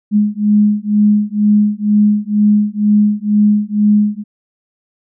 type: beating tone pair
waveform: sine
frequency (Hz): 207.7 / 209.8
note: G#3 / G#3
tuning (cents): 0 / +18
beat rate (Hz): 2.1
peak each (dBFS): -12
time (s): 0.11-4.24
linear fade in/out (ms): 50
effects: none